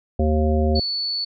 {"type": "harmonic tone", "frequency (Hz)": 77, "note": "D#2", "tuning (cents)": -17, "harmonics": [1, 3, 5, 7, 9], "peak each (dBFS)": [-18, -23, -25, -26, -28], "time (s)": [0.19, 0.8], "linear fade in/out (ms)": 5}
{"type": "tone", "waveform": "sine", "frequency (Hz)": 4451, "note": "C#8", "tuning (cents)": 6, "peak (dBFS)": -22, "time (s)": [0.75, 1.25], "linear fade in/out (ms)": 10}
{"effects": []}